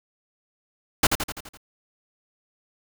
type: noise with echo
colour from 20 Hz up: pink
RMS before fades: -17 dBFS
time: 1.03-1.07 s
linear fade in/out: 5 ms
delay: 84 ms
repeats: 6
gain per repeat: -5 dB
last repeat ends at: 1.574 s
effects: none